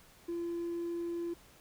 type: tone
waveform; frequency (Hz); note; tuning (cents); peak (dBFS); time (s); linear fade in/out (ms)
triangle; 341.6; F4; -38; -31; 0.28-1.34; 10
effects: tanh soft clip ceiling -30 dBFS + pink hiss -60 dBFS RMS until 1.6 s